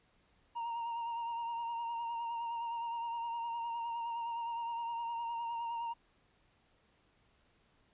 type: tone with vibrato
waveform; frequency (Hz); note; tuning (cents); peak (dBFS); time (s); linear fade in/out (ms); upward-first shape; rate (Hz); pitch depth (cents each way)
triangle; 932.3; A#5; 0; -34; 0.55-5.94; 20; sine; 9.7; 26
effects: pink hiss -71 dBFS RMS until 7.93 s + resampled to 8000 Hz